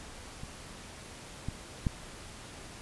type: clicks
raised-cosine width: 5 ms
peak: -29 / -22 / -15 dBFS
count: 3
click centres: 0.435 / 1.486 / 1.868 s
effects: pink hiss -47 dBFS RMS until 2.81 s + resampled to 24000 Hz